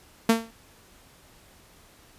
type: tone with exponential decay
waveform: sawtooth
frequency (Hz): 227.1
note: A#3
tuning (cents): -45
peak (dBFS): -10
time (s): 0.29-0.51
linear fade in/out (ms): 5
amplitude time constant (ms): 47
effects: pink hiss -55 dBFS RMS until 2.18 s + resampled to 32000 Hz